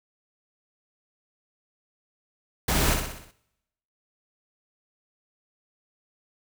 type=noise with echo; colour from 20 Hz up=pink; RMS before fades=-24 dBFS; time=2.68-2.94 s; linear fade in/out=5 ms; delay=62 ms; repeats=6; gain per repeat=-5 dB; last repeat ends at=3.312 s; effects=noise-tail reverb RT60 0.9 s tail -21 dB re dry